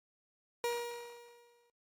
30% pulse tone with exponential decay, 475.6 Hz, A#4, 35 cents sharp, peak -28 dBFS, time 0.64-1.7 s, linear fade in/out 1 ms, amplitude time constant 230 ms, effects noise-tail reverb RT60 0.1 s tail -22 dB re dry + AAC 64 kbps

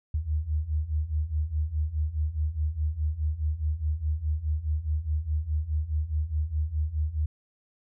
sine beating tone pair, 74 / 78.8 Hz, D2 / D#2, +14 / +23 cents, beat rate 4.8 Hz, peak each -30 / -27 dBFS, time 0.14-7.26 s, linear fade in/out 5 ms, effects none

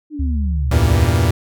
sine linear sweep, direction down, 310.9 to 87 Hz, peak -24 dBFS, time 0.1-0.79 s, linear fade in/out 50 ms
sine tone with pitch glide, 72.7 to 70.75 Hz, D2 to C#2, -17 to +36 cents, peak -16 dBFS, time 0.19-1.06 s, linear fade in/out 10 ms, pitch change -47 cents, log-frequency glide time 0.41-0.83 s
45% pulse chord, E diminished, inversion none, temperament equal, 82.41 / 98 / 116.54 Hz, E2 / G2 / Bb2, 0 / 0 / 0 cents, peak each -16 / -19 / -17 dBFS, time 0.71-1.31 s, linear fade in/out 5 ms
effects none

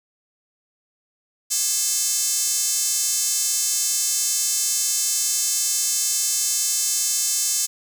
square tone with high-pass filter, 238.9 Hz, A#3, 43 cents sharp, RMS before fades -22 dBFS, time 1.5-7.67 s, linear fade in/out 20 ms, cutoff 6800 Hz, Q 2.4, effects none

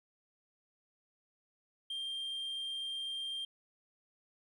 sine tone, 3184 Hz, G7, 26 cents sharp, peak -34 dBFS, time 1.9-3.45 s, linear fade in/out 5 ms, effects tanh soft clip ceiling -36 dBFS + 12-bit

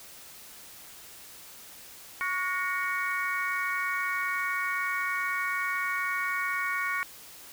harmonic tone with a mistuned harmonic, 372 Hz, F#4, 9 cents sharp, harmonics 3 / 4 / 5 / 6, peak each -33 / -33 / -33 / -33 dBFS, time 2.21-7.03 s, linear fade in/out 0 ms, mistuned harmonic 4, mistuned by -50 cents, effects white hiss -48 dBFS RMS until 7.52 s

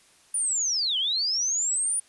sine linear two-way sweep, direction down then up, 9620 to 2958 to 9620 Hz, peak -23 dBFS, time 0.34-2 s, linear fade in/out 5 ms, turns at 0.98 s, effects white hiss -58 dBFS RMS until 2.08 s + resampled to 24000 Hz

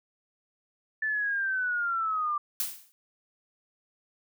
sine linear sweep, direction down, 1760 to 1174.7 Hz, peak -26 dBFS, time 1.02-2.38 s, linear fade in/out 5 ms
blue noise with exponential decay, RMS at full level -27 dBFS, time 2.6-2.92 s, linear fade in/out 0 ms, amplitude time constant 69 ms
effects none

